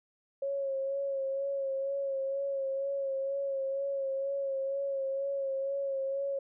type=tone with vibrato; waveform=sine; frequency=547 Hz; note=C#5; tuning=23 cents flat; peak=-30 dBFS; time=0.42-6.39 s; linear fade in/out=5 ms; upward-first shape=sine; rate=2.1 Hz; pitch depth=30 cents each way; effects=none